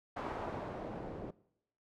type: noise with low-pass filter sweep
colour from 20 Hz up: white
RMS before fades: -42 dBFS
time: 0.16-1.31 s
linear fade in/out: 10 ms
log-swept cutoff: 990 to 430 Hz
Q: 1.1
effects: noise-tail reverb RT60 0.8 s tail -22 dB re dry